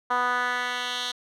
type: tone with band-pass filter sweep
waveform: 10% pulse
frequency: 246.9 Hz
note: B3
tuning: in tune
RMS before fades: -27 dBFS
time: 0.1-1.12 s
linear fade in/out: 10 ms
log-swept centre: 1100 to 3800 Hz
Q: 2
effects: none